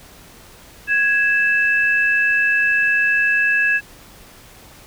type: tone pair together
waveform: sine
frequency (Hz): 1661.2 / 2632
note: G#6 / E7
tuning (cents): 0 / -3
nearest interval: minor sixth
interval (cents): 797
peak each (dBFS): -15 / -19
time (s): 0.87-3.81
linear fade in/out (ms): 50
effects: pink hiss -44 dBFS RMS until 4.86 s